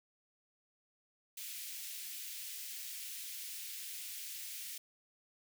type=high-pass noise; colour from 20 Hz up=white; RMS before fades=-45 dBFS; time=1.37-4.78 s; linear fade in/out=5 ms; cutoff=2100 Hz; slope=24 dB/octave; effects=none